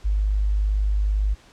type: tone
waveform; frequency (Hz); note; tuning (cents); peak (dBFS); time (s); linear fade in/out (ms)
sine; 51.1; G#1; -27; -18; 0.04-1.35; 20
effects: pink hiss -52 dBFS RMS until 1.52 s + low-pass 7000 Hz 12 dB/octave